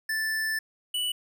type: tone pair in turn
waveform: square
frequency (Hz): 1760 / 2960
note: A6 / F#7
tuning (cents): 0 / 0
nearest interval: major sixth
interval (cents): 900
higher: second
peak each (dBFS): -27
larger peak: neither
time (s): 0.09-0.59 / 0.94-1.12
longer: first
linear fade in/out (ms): 5
effects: none